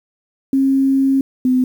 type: tone pair in turn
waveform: sine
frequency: 270 / 254.8 Hz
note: C#4 / C4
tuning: -45 / -46 cents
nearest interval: minor second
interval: 101 cents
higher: first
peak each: -11 dBFS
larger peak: neither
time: 0.53-1.21 / 1.45-1.64 s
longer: first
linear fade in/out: 2 ms
effects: 7-bit